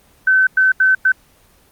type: tone bursts at uneven times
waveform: sine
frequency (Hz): 1528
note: G6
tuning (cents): -45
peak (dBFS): -9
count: 4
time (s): 0.27-0.47 / 0.57-0.72 / 0.8-0.95 / 1.05-1.12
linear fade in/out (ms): 5
effects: pink hiss -52 dBFS RMS until 1.71 s + Opus 24 kbps